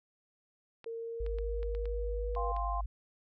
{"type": "clicks", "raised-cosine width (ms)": 0.3, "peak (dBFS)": -34, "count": 8, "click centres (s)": [0.843, 1.264, 1.386, 1.63, 1.75, 1.856, 2.351, 2.565]}
{"type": "tone with pitch glide", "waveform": "sine", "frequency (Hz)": [458.1, 483.1], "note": ["A#4", "B4"], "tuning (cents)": [-30, -38], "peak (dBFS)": -37, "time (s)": [0.86, 2.52], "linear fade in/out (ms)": 5, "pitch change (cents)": 92, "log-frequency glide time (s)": [0.97, 2.31]}
{"type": "tone", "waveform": "sine", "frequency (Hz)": 51.2, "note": "G#1", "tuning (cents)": -24, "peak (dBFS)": -33, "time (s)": [1.2, 2.86], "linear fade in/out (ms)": 5}
{"type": "chord", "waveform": "sine", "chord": "F suspended second", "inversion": "none", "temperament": "equal with one note detuned", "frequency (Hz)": [698.5, 792.6, 1046.5], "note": ["F5", "G5", "C6"], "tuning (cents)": [0, 19, 0], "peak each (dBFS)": [-38, -42, -36], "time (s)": [2.36, 2.81], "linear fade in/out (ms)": 5}
{"effects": []}